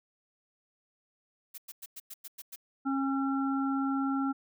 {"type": "noise bursts", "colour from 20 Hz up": "blue", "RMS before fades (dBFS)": -43, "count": 8, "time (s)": [1.54, 2.561], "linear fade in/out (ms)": 10, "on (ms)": 41, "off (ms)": 99}
{"type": "harmonic tone", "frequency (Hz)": 271.6, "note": "C#4", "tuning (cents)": -35, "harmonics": [1, 3, 5], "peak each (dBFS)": [-28, -38, -36], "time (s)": [2.85, 4.33], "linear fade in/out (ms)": 20}
{"effects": []}